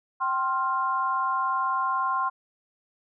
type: tone cluster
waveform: sine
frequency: 774 / 1056 / 1386 Hz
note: G5 / C6 / F6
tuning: -22 / +16 / -14 cents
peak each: -32 / -24 / -32 dBFS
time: 0.2-2.3 s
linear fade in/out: 20 ms
effects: none